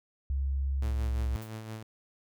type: tone with pitch glide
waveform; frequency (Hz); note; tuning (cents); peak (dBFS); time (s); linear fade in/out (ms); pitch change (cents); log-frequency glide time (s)
sine; 68 to 65.68; C#2 to C2; -33 to +7; -27; 0.3-1.36; 0; -60; 0.88-1.12
type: tone with tremolo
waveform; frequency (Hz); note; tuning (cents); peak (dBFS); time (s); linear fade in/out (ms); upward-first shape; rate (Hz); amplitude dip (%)
sawtooth; 110; A2; 0; -33; 0.82-1.83; 5; sine; 5.8; 45
type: noise with exponential decay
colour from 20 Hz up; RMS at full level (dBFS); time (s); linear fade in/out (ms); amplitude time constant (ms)
blue; -47; 1.42-1.57; 0; 32
effects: none